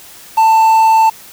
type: tone with quantisation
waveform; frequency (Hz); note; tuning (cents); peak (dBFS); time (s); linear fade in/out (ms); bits
triangle; 889; A5; +18; -4; 0.37-1.1; 10; 5
effects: white hiss -37 dBFS RMS until 1.32 s